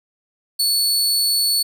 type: tone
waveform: sawtooth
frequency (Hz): 4435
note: C#8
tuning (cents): 0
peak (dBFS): -13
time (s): 0.59-1.63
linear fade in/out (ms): 10
effects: none